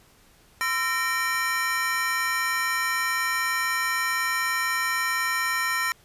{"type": "tone cluster", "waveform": "square", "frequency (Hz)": [1023, 1343, 1843, 2332], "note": ["C6", "E6", "A#6", "D7"], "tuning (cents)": [-39, 32, -20, -13], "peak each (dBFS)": [-33, -30, -27, -32], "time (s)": [0.61, 5.92], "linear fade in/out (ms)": 0, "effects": ["pink hiss -57 dBFS RMS until 6.04 s", "resampled to 32000 Hz"]}